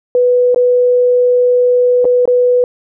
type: tone with dropouts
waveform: sine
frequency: 493.9 Hz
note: B4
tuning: in tune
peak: -7 dBFS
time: 0.15-2.64 s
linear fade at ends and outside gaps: 1 ms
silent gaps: 0.546-0.56 / 2.045-2.052 / 2.255-2.276 s
effects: none